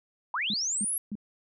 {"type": "linear sweep", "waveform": "sine", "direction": "up", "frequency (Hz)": [865, 11420], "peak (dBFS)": -27, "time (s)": [0.34, 0.98], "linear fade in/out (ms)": 2}
{"type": "tone bursts", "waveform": "sine", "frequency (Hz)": 207.7, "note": "G#3", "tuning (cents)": 0, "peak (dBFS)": -31, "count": 3, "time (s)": [0.5, 1.154], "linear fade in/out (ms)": 2, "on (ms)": 38, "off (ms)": 270}
{"effects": []}